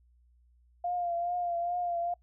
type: tone with vibrato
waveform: sine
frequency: 698.5 Hz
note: F5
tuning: in tune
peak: -29 dBFS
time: 0.84-2.14 s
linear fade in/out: 5 ms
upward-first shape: triangle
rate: 2.4 Hz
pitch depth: 43 cents each way
effects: noise-tail reverb RT60 0.1 s tail -23 dB re dry + added 60 Hz sine -61 dBFS peak until 2.22 s